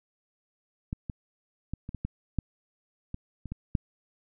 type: clicks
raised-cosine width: 5 ms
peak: -19 / -21 / -20 / -25 / -23 / -18 / -14 / -22 / -26 / -22 / -12 dBFS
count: 11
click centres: 0.929 / 1.098 / 1.736 / 1.891 / 1.947 / 2.05 / 2.387 / 3.144 / 3.457 / 3.52 / 3.752 s
effects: none

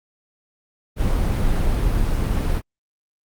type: noise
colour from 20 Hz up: brown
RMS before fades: -19 dBFS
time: 0.96-2.62 s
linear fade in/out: 50 ms
effects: Opus 32 kbps

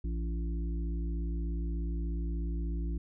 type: harmonic tone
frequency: 56.7 Hz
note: A#1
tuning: 47 cents flat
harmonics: 1 / 3 / 5 / 6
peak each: -31 / -41 / -45 / -47 dBFS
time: 0.04-2.98 s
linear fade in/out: 5 ms
effects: none

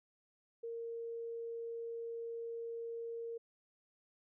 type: tone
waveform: sine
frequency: 462.7 Hz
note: A#4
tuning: 13 cents flat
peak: -40 dBFS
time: 0.63-3.38 s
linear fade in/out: 10 ms
effects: none

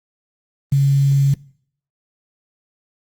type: tone with quantisation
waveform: sine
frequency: 138.59 Hz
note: C#3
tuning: in tune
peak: -11 dBFS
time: 0.72-1.34 s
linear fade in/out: 5 ms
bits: 6
effects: noise-tail reverb RT60 0.6 s tail -22 dB re dry + Opus 24 kbps

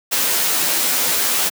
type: noise with comb filter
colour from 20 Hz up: white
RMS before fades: -18 dBFS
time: 0.11-1.5 s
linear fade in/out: 20 ms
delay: 12 ms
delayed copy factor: +0.8
effects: high-pass 200 Hz 12 dB/octave

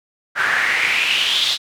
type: noise with band-pass filter sweep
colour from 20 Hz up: pink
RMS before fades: -18 dBFS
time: 0.35-1.58 s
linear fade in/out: 50 ms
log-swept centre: 1500 to 3900 Hz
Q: 4.8
effects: none

